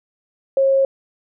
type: tone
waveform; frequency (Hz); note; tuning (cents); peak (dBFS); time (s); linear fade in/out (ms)
sine; 541; C#5; -42; -12; 0.57-0.85; 2
effects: none